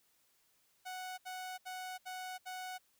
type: tone bursts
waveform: sawtooth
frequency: 740 Hz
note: F#5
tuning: in tune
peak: -38 dBFS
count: 5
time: 0.85-2.784 s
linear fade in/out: 20 ms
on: 330 ms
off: 71 ms
effects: white hiss -73 dBFS RMS until 2.99 s